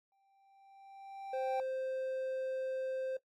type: tone with exponential growth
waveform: triangle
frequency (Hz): 784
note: G5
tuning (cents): 0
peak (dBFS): -31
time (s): 0.12-1.6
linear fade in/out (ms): 1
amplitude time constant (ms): 320
type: tone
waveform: triangle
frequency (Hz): 523.3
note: C5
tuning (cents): 0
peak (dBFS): -33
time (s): 1.33-3.17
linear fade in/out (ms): 5
effects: noise-tail reverb RT60 0.1 s tail -18 dB re dry + AAC 64 kbps